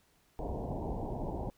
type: low-pass noise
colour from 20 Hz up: pink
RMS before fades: -37 dBFS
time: 0.39-1.5 s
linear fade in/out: 0 ms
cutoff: 950 Hz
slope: 96 dB/octave
effects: pink hiss -69 dBFS RMS until 1.57 s